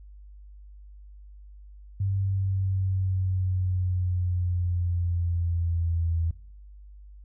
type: linear sweep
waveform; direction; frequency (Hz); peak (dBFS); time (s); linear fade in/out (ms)
sine; down; 98 to 82.41; -23; 2-6.31; 5
effects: noise-tail reverb RT60 0.7 s tail -22 dB re dry + added 50 Hz sine -44 dBFS peak until 7.24 s